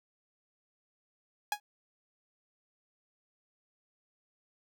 sawtooth tone with exponential decay, 830.6 Hz, G#5, in tune, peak -22 dBFS, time 1.52-1.6 s, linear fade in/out 2 ms, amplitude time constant 16 ms, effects none

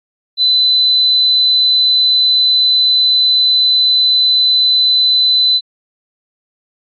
sine tone, 4016 Hz, B7, 28 cents sharp, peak -8 dBFS, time 0.37-5.61 s, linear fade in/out 50 ms, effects AAC 64 kbps

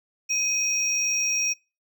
triangle tone pair together, 2509 / 5633 Hz, D#7 / F8, +14 / +14 cents, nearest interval octave + major second, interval 1400 cents, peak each -26 / -22 dBFS, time 0.29-1.54 s, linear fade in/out 20 ms, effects noise-tail reverb RT60 0.3 s tail -25 dB re dry

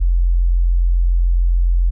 sine tone, 43.54 Hz, F1, 5 cents flat, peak -11 dBFS, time 0-1.91 s, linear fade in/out 20 ms, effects none

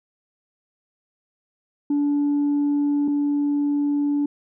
sine tone pair in turn, 288.9 / 288.9 Hz, D4 / D4, -28 / -28 cents, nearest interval unison, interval 0 cents, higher neither, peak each -16 / -17 dBFS, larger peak first, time 1.9-3.08 / 3.08-4.26 s, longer neither, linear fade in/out 5 ms, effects tanh soft clip ceiling -16 dBFS

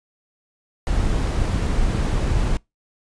brown noise, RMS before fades -20 dBFS, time 0.87-2.57 s, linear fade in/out 0 ms, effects noise-tail reverb RT60 0.2 s tail -25 dB re dry + resampled to 22050 Hz

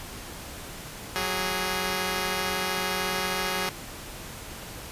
5% pulse tone pair together, 185 / 413 Hz, F#3 / G#4, 0 / -10 cents, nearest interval octave + major second, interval 1390 cents, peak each -18 dBFS, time 1.16-3.69 s, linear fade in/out 0 ms, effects pink hiss -40 dBFS RMS until 4.91 s + resampled to 32000 Hz

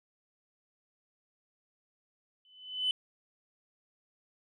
sine tone with exponential growth, 3016 Hz, F#7, 32 cents sharp, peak -23 dBFS, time 2.45-2.91 s, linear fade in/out 1 ms, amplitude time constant 100 ms, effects tanh soft clip ceiling -22 dBFS

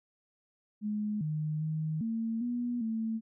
sine tone with pitch steps, 210.5 / 153.5 / 156.4 / 226.1 / 242 / 223.3 Hz, G#3 / D#3 / D#3 / A3 / B3 / A3, +24 / -23 / +9 / +47 / -35 / +26 cents, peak -30 dBFS, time 0.81-3.21 s, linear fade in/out 50 ms, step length 400 ms, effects none

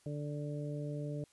harmonic tone, 146.83 Hz, D3, in tune, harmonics 1 / 2 / 3 / 4, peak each -38 / -44 / -46 / -46 dBFS, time 0.06-1.24 s, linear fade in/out 2 ms, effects white hiss -68 dBFS RMS until 1.32 s + resampled to 24000 Hz

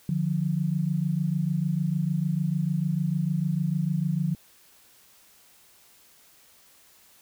sine tone pair together, 150.32 / 177 Hz, D3 / F3, +41 / +23 cents, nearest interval minor third, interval 282 cents, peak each -26 dBFS, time 0.09-4.35 s, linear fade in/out 2 ms, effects white hiss -57 dBFS RMS until 7.21 s

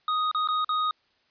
square tone with dropouts, 1247 Hz, D#6, 3 cents sharp, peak -24 dBFS, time 0.08-0.91 s, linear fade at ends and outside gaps 2 ms, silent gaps 0.314-0.347 / 0.475-0.486 / 0.646-0.691 s, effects white hiss -67 dBFS RMS until 1.3 s + resampled to 11025 Hz

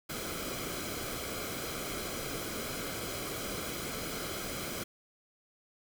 pink noise with comb filter, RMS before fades -38 dBFS, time 0.09-4.84 s, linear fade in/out 10 ms, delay 1.1 ms, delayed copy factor -0.6, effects none

